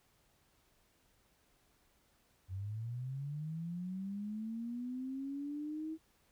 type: linear sweep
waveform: sine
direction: up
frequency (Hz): 90.7 to 321.4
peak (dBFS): -38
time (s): 2.48-5.98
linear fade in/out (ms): 50
effects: pink hiss -72 dBFS RMS until 6.31 s